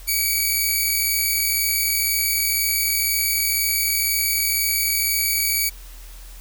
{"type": "tone pair together", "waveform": "5% pulse", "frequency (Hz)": [2258, 2300], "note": ["C#7", "D7"], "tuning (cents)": [31, -37], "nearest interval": "unison", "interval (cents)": 32, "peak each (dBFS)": -12, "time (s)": [0.07, 5.7], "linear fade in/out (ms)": 20, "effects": ["added 41 Hz sine -37 dBFS peak until 6.4 s", "white hiss -46 dBFS RMS until 6.4 s"]}